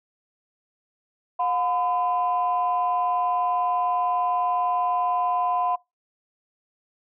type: tone pair together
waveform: sine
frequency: 717.6 / 1011 Hz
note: F5 / B5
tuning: +47 / +40 cents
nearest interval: tritone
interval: 593 cents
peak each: -23 dBFS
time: 1.39-5.76 s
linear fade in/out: 10 ms
effects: noise-tail reverb RT60 0.2 s tail -23 dB re dry + tanh soft clip ceiling -14 dBFS